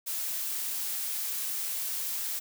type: noise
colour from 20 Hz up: blue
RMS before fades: -33 dBFS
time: 0.06-2.4 s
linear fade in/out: 20 ms
effects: none